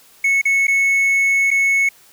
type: tone with dropouts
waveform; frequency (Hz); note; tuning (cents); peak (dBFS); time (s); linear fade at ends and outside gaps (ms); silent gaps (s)
triangle; 2202; C#7; -12; -11; 0.24-1.89; 5; 0.415-0.453 / 0.67-0.68 / 1.506-1.512
effects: white hiss -49 dBFS RMS until 2.12 s